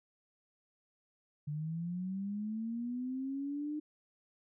sine linear sweep, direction up, 145.4 to 304.4 Hz, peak -35 dBFS, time 1.47-3.8 s, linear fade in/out 10 ms, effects none

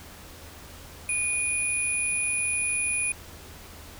sine tone pair together, 2457 / 9828 Hz, D#7 / D#9, -22 / -22 cents, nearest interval 2 octaves, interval 2400 cents, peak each -27 dBFS, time 1.09-3.12 s, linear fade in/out 2 ms, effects added 80 Hz sine -49 dBFS peak until 3.99 s + pink hiss -46 dBFS RMS until 3.99 s

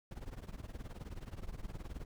brown noise with tremolo, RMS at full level -41 dBFS, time 0.11-2.05 s, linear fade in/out 2 ms, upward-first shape triangle, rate 19 Hz, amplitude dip 95%, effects none

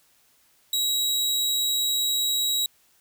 sawtooth tone, 3855 Hz, B7, 43 cents flat, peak -19 dBFS, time 0.73-2.66 s, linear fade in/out 2 ms, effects white hiss -62 dBFS RMS until 3 s

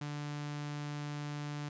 sawtooth tone with notch filter, 146.83 Hz, D3, in tune, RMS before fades -40 dBFS, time 0.01-1.69 s, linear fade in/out 5 ms, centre 500 Hz, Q 1.9, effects resampled to 16000 Hz

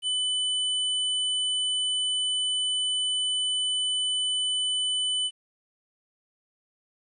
square tone, 3000 Hz, F#7, 23 cents sharp, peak -25 dBFS, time 0.02-5.31 s, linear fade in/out 50 ms, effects resampled to 24000 Hz + 10-bit

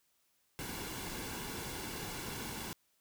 pink noise with comb filter, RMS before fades -42 dBFS, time 0.59-2.73 s, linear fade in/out 0 ms, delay 1.6 ms, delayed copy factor -0.5, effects white hiss -75 dBFS RMS until 3 s

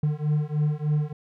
triangle beating tone pair, 148.5 / 151.8 Hz, D3 / D#3, +20 / -42 cents, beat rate 3.3 Hz, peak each -23 dBFS, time 0.03-1.13 s, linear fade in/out 5 ms, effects none

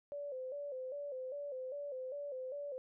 sine tone with vibrato, 544 Hz, C#5, 33 cents flat, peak -40 dBFS, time 0.12-2.78 s, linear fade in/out 0 ms, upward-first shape square, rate 2.5 Hz, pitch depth 96 cents each way, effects none

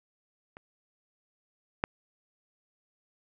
clicks, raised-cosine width 0.5 ms, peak -30 / -11 dBFS, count 2, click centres 0.569 / 1.839 s, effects none

